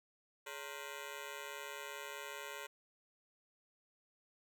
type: ring-modulated tone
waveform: 10% pulse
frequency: 493.9 Hz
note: B4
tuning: in tune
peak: -33 dBFS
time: 0.46-2.67 s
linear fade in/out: 10 ms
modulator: 72.4 Hz
effects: none